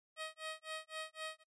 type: tone with tremolo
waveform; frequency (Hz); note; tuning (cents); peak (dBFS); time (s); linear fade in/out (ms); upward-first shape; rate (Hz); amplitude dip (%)
10% pulse; 631; D#5; +24; -32; 0.16-1.44; 50; sine; 3.9; 100
effects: noise-tail reverb RT60 0.1 s tail -26 dB re dry + resampled to 22050 Hz